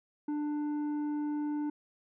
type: tone with tanh clipping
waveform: sine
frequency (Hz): 296.5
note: D4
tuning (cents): +17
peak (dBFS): -32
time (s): 0.28-1.7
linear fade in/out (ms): 5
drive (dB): 7
effects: none